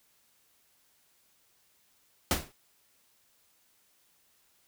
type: noise with exponential decay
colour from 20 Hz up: pink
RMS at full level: -23 dBFS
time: 2.31-2.52 s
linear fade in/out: 1 ms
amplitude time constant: 45 ms
effects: white hiss -68 dBFS RMS until 4.67 s